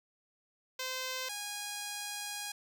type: tone pair in turn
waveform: 5% pulse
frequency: 516 / 822.4 Hz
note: C5 / G#5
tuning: -24 / -17 cents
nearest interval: minor sixth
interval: 807 cents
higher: second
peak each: -24 / -26 dBFS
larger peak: first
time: 0.79-1.29 / 1.29-2.52 s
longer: second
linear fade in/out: 5 ms
effects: none